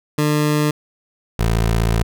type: tone pair in turn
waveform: 20% pulse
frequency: 150 / 56.19 Hz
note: D3 / A1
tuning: +37 / +37 cents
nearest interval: octave + perfect fourth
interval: 1700 cents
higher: first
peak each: -10 dBFS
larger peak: neither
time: 0.18-0.71 / 1.39-2.03 s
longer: second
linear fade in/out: 5 ms
effects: none